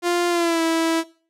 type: tone with pitch glide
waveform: sawtooth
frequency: 349.2 to 327.7 Hz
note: F4 to E4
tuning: 0 to -10 cents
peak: -14 dBFS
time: 0.02-1.04 s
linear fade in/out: 50 ms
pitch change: -110 cents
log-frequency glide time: 0.29-0.62 s
effects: noise-tail reverb RT60 0.4 s tail -19 dB re dry + low-pass 11000 Hz 12 dB/octave